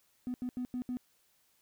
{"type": "tone bursts at uneven times", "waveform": "triangle", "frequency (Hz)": 249, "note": "B3", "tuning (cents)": 14, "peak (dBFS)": -30, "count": 5, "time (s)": [[0.27, 0.34], [0.42, 0.49], [0.57, 0.65], [0.74, 0.82], [0.89, 0.97]], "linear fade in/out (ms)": 0, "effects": ["tanh soft clip ceiling -30 dBFS", "white hiss -71 dBFS RMS until 1.61 s"]}